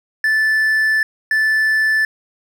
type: tone pair in turn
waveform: triangle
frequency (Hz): 1753 / 1753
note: A6 / A6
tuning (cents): -7 / -7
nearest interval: unison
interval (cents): 0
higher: neither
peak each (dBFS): -11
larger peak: neither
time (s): 0.24-1.03 / 1.31-2.05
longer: first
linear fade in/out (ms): 2
effects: none